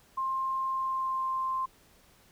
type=tone with pitch glide; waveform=sine; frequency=1058 to 1050.1 Hz; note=C6 to C6; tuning=+19 to +6 cents; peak=-28 dBFS; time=0.17-1.66 s; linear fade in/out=10 ms; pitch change=-13 cents; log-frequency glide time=0.66-1.21 s; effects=pink hiss -61 dBFS RMS until 2.31 s